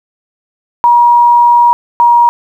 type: tone pair in turn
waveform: sine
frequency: 955 / 950.9 Hz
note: A#5 / A#5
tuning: +42 / +34 cents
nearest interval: unison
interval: 8 cents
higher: first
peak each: -3 dBFS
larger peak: neither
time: 0.84-1.73 / 2-2.29 s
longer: first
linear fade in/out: 0 ms
effects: 7-bit